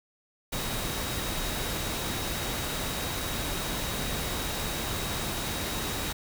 sine tone in noise, 3800 Hz, A#7, 33 cents sharp, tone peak -41 dBFS, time 0.52-6.13 s, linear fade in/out 10 ms, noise pink, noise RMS -32 dBFS, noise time 0.52-6.13 s, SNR -12 dB, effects none

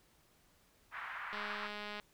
white band-pass noise, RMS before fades -44 dBFS, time 0.91-1.7 s, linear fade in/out 50 ms, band 1000 to 1800 Hz, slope 24 dB/octave
click train, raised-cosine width 0.3 ms, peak -28 dBFS, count 140, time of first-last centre 1.33-1.998 s, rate 208 Hz
effects pink hiss -69 dBFS RMS until 2.13 s

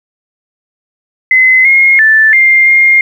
sine tone with pitch steps, 2042 / 2147 / 1760 / 2107 / 2123 Hz, C7 / C7 / A6 / C7 / C7, -43 / +44 / 0 / +12 / +25 cents, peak -3 dBFS, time 1.31-3.01 s, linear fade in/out 2 ms, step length 340 ms, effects 7-bit

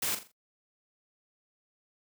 white noise with echo, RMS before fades -31 dBFS, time 0.02-0.15 s, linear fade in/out 5 ms, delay 42 ms, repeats 4, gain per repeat -9 dB, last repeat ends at 0.318 s, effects noise-tail reverb RT60 0.1 s tail -23 dB re dry + high-pass 80 Hz 12 dB/octave

